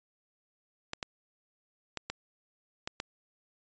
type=clicks; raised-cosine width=0.2 ms; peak=-17 dBFS; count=6; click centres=0.934 / 1.028 / 1.973 / 2.1 / 2.875 / 3.001 s; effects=resampled to 16000 Hz